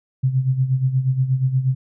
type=tone with tremolo; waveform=sine; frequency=130.81 Hz; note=C3; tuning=in tune; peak=-13 dBFS; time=0.23-1.75 s; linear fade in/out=10 ms; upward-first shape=sine; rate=8.4 Hz; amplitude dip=70%; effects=none